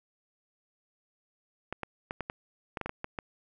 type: clicks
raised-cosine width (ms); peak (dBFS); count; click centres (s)
0.5; -19; 11; 1.726 / 1.833 / 2.109 / 2.207 / 2.299 / 2.772 / 2.813 / 2.86 / 2.894 / 3.044 / 3.188
effects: none